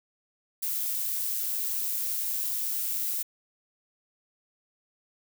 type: noise with amplitude modulation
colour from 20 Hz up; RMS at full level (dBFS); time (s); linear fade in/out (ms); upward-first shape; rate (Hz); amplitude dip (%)
violet; -29; 0.62-3.23; 10; sine; 109; 25
effects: none